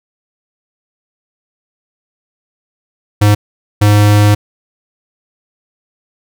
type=tone bursts at uneven times; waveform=square; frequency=103.83 Hz; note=G#2; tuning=in tune; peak=-6 dBFS; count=2; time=3.21-3.35 / 3.81-4.35 s; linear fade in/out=10 ms; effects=none